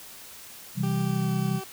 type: chord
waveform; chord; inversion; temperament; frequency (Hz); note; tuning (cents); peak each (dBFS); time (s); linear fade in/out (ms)
sine; C major; none; equal; 130.81 / 164.81 / 196; C3 / E3 / G3; 0 / 0 / 0; -28; 0.75-1.61; 50
type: tone with pitch glide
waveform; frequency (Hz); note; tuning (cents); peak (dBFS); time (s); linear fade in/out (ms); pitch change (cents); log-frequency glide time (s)
20% pulse; 392 to 384.2; G4 to G4; 0 to -35; -30; 0.83-1.64; 5; -35; 0.98-1.31
effects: white hiss -45 dBFS RMS until 1.72 s